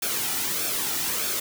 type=noise with flanger; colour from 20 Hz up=white; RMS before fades=-27 dBFS; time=0.02-1.4 s; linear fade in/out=5 ms; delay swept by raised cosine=1 to 1.89 ms; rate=1.6 Hz; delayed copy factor=-0.55; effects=none